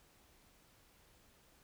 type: silence
effects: pink hiss -67 dBFS RMS until 1.63 s